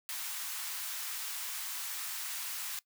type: high-pass noise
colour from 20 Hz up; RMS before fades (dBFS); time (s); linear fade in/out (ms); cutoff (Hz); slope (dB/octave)
white; -39; 0.09-2.79; 0; 900; 24
effects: noise-tail reverb RT60 0.1 s tail -20 dB re dry